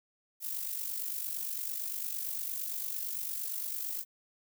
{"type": "noise with amplitude modulation", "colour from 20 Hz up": "violet", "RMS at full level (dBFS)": -34, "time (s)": [0.4, 4.05], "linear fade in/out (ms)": 50, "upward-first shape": "sine", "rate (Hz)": 48.8, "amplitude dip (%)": 60, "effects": []}